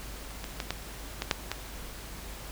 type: clicks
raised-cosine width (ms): 0.2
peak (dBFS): -28 / -19 / -14 / -12 / -13 / -6 / -13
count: 7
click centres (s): 0.307 / 0.442 / 0.602 / 0.706 / 1.221 / 1.312 / 1.516
effects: added 50 Hz sine -43 dBFS peak until 2.51 s + pink hiss -44 dBFS RMS until 2.51 s